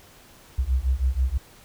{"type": "beating tone pair", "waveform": "sine", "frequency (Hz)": [61.74, 67.94], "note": ["B1", "C#2"], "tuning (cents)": [0, -34], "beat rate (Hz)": 6.2, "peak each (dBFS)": -23, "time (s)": [0.58, 1.38], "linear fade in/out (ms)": 10, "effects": ["pink hiss -51 dBFS RMS until 1.64 s"]}